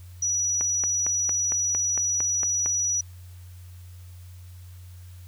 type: tone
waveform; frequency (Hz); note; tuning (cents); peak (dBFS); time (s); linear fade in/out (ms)
sine; 5860; F#8; -18; -22; 0.22-3.01; 5
type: click train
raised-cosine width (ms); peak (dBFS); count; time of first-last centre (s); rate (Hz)
0.5; -19; 10; 0.61-2.66; 4.39
effects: added 90 Hz sine -41 dBFS peak until 5.27 s + white hiss -57 dBFS RMS until 5.27 s